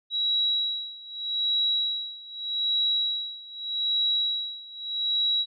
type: tone with tremolo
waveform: sine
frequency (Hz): 3879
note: B7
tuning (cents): -32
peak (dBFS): -21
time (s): 0.1-5.46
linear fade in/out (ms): 50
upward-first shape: sine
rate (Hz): 0.82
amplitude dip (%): 90
effects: none